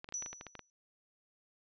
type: clicks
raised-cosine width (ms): 0.3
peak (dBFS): -29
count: 10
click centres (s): 0.044 / 0.089 / 0.124 / 0.224 / 0.261 / 0.33 / 0.411 / 0.467 / 0.553 / 0.593
type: tone with exponential decay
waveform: sine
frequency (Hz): 5920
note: F#8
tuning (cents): 0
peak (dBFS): -34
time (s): 0.14-0.7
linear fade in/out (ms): 0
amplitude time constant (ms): 120
effects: resampled to 16000 Hz